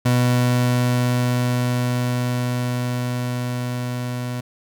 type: tone with level ramp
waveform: 30% pulse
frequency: 123.47 Hz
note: B2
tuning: in tune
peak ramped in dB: -12 to -22 dBFS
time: 0.05-4.41 s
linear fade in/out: 10 ms
effects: none